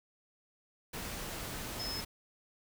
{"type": "tone in noise", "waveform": "sine", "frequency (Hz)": 5180, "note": "E8", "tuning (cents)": -31, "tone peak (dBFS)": -38, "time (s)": [1.79, 2.01], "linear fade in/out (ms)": 10, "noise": "pink", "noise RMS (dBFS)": -41, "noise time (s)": [0.93, 2.05], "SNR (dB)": 0, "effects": []}